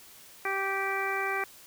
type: harmonic tone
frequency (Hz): 390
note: G4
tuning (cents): -9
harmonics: 1 / 2 / 3 / 4 / 5 / 6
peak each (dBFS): -35 / -35 / -35 / -35 / -35 / -35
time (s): 0.45-1.44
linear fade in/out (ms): 2
effects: white hiss -52 dBFS RMS until 1.66 s